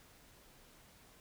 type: silence
effects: pink hiss -62 dBFS RMS until 1.2 s